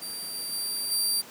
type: tone with level steps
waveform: 20% pulse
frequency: 4699 Hz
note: D8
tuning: in tune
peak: -28 / -26 / -23 / -18 dBFS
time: 0.01-1.22 s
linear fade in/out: 20 ms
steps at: 0.34 / 0.52 / 0.91 s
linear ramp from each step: 10 ms
effects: pink hiss -46 dBFS RMS until 1.3 s + high-pass 200 Hz 12 dB/octave